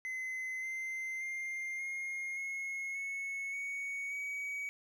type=tone with pitch steps; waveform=triangle; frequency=2046 / 2076 / 2106 / 2137 / 2168 / 2199 / 2231 / 2264 Hz; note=C7 / C7 / C7 / C7 / C#7 / C#7 / C#7 / C#7; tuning=-39 / -14 / +11 / +36 / -39 / -14 / +11 / +36 cents; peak=-35 dBFS; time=0.05-4.69 s; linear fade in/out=0 ms; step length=580 ms; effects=none